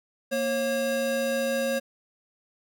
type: tone pair together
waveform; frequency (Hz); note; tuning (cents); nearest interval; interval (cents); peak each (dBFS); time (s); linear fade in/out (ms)
square; 233.4 / 543; A#3 / C#5; +2 / -36; octave + minor third; 1462; -32 / -26; 0.31-1.8; 20
effects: none